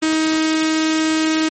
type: tone with notch filter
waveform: sawtooth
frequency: 315.8 Hz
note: D#4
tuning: 26 cents sharp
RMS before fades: -17 dBFS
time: 0.02-1.49 s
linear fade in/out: 10 ms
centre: 760 Hz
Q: 1
effects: MP3 32 kbps